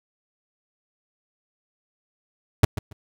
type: tone with echo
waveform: 40% pulse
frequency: 103.6 Hz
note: G#2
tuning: 4 cents flat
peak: -9 dBFS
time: 2.63-2.65 s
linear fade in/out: 5 ms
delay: 140 ms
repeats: 2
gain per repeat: -14 dB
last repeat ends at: 2.93 s
effects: none